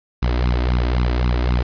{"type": "tone with flanger", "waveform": "sawtooth", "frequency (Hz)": 61, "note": "B1", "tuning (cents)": -21, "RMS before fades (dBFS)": -18, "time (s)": [0.22, 1.63], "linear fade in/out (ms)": 10, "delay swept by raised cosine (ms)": [0.75, 3.25], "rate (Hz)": 3.8, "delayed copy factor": 0.8, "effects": ["resampled to 11025 Hz", "7-bit"]}